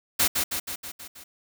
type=noise with echo; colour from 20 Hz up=white; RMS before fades=-21 dBFS; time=0.19-0.28 s; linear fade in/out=10 ms; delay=160 ms; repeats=6; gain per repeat=-4 dB; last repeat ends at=1.24 s; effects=none